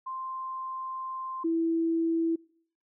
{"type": "tone pair in turn", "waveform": "sine", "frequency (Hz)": [1046.5, 329.6], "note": ["C6", "E4"], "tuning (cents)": [0, 0], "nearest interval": "octave + minor sixth", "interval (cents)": 2000, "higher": "first", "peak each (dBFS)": [-33, -24], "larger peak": "second", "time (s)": [[0.06, 1.44], [1.44, 2.36]], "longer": "first", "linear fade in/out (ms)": 10, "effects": ["noise-tail reverb RT60 0.6 s tail -25 dB re dry"]}